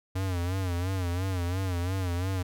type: tone with vibrato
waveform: square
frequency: 91.1 Hz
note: F#2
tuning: 26 cents flat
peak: -28 dBFS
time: 0.15-2.43 s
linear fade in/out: 10 ms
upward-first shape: sine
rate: 2.9 Hz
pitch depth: 95 cents each way
effects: none